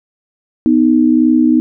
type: tone pair together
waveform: sine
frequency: 248.6 / 311.1 Hz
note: B3 / D#4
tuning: +12 / 0 cents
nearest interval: major third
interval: 388 cents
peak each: -10 dBFS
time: 0.66-1.6 s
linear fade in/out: 0 ms
effects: none